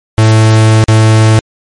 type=tone with dropouts; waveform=45% pulse; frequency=110 Hz; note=A2; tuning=in tune; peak=-3 dBFS; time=0.18-1.39 s; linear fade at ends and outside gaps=0 ms; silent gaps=0.84-0.884 s; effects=MP3 48 kbps